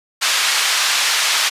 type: band-pass noise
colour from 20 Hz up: white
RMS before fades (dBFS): -17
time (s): 0.21-1.5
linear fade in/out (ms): 20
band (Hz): 1100 to 5100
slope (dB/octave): 12
effects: resampled to 32000 Hz